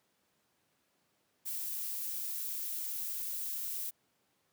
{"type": "noise", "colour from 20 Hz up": "violet", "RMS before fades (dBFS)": -38, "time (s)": [1.45, 3.91], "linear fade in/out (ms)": 20, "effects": ["pink hiss -75 dBFS RMS until 4.52 s", "high-pass 150 Hz 12 dB/octave"]}